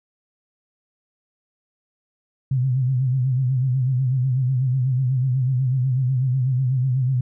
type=tone with vibrato; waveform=sine; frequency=129.1 Hz; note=C3; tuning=23 cents flat; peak=-17 dBFS; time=2.51-7.21 s; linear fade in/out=5 ms; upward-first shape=sine; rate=8.1 Hz; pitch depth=84 cents each way; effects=none